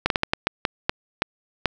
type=slowing click train; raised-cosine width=0.3 ms; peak=-3 dBFS; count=10; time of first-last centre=0.06-1.657 s; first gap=42 ms; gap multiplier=1.34; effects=none